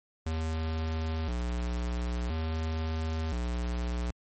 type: tone with vibrato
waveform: square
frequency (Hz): 69.3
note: C#2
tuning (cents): 0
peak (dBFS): -30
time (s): 0.26-4.11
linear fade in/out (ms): 5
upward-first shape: square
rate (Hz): 0.49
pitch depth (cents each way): 250
effects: MP3 32 kbps